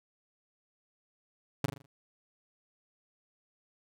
sawtooth tone with echo, 138.59 Hz, C#3, in tune, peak -20 dBFS, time 1.64-1.66 s, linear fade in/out 5 ms, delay 40 ms, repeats 5, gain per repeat -7 dB, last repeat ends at 1.86 s, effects none

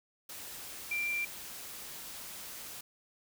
sine tone in noise, 2364 Hz, D7, 11 cents sharp, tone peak -31 dBFS, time 0.91-1.25 s, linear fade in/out 5 ms, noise white, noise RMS -45 dBFS, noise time 0.29-2.81 s, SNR +11 dB, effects none

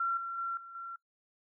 sine tone with level steps, 1364 Hz, F6, 41 cents flat, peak -28 / -35 / -32 / -45 / -39 dBFS, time 0-0.96 s, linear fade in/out 5 ms, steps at 0.17 / 0.38 / 0.57 / 0.75 s, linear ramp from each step 2 ms, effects noise-tail reverb RT60 0.1 s tail -23 dB re dry

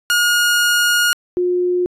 sawtooth / sine tone pair in turn, 1433 / 358.2 Hz, F6 / F4, +44 / +44 cents, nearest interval 2 octaves, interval 2400 cents, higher first, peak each -9 / -14 dBFS, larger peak first, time 0.1-1.13 / 1.37-1.86 s, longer first, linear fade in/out 0 ms, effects resampled to 32000 Hz

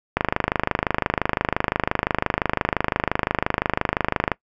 click train, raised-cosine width 0.5 ms, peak -3 dBFS, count 108, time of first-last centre 0.17-4.317 s, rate 25.8 Hz, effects noise-tail reverb RT60 0.1 s tail -22 dB re dry

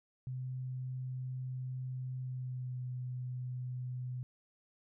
sine tone with pitch glide, 128.4 to 125.83 Hz, C3 to B2, -32 to +33 cents, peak -37 dBFS, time 0.27-4.23 s, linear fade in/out 0 ms, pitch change -35 cents, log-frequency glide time 2.19-2.81 s, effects none

